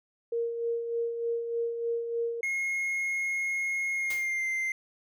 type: tone with tremolo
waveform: sine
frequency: 466.2 Hz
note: A#4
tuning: in tune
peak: -26 dBFS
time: 0.32-2.41 s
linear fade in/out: 5 ms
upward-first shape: sine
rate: 3.3 Hz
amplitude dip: 50%
type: tone with pitch glide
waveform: triangle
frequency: 2156 to 2086 Hz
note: C#7 to C7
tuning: -49 to -6 cents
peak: -26 dBFS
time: 2.43-4.72 s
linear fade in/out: 2 ms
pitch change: -57 cents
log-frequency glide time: 3.93-4.47 s
type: noise with exponential decay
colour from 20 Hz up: white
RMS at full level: -37 dBFS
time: 4.1-4.37 s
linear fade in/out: 5 ms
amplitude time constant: 57 ms
effects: none